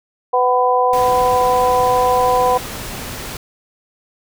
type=harmonic tone; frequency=250 Hz; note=B3; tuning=21 cents sharp; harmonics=2 / 3 / 4; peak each=-16 / -16 / -16 dBFS; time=0.33-2.58 s; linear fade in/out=10 ms
type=noise; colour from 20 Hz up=pink; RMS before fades=-28 dBFS; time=0.93-3.37 s; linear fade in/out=2 ms
effects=none